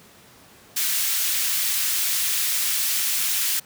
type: high-pass noise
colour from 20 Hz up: white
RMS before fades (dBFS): -23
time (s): 0.76-3.6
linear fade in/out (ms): 10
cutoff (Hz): 1900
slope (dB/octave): 12
effects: pink hiss -50 dBFS RMS until 3.65 s + high-pass 100 Hz 12 dB/octave